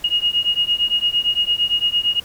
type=beating tone pair; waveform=sine; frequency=2866 / 2874.8 Hz; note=F7 / F7; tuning=+44 / +49 cents; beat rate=8.8 Hz; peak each=-19 dBFS; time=0.04-2.2 s; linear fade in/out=5 ms; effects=pink hiss -43 dBFS RMS until 2.24 s